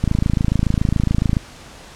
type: click train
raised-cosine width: 5 ms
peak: -4 dBFS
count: 37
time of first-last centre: 0.04-1.368 s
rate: 27.1 Hz
effects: pink hiss -40 dBFS RMS until 1.95 s + low-pass 8000 Hz 12 dB/octave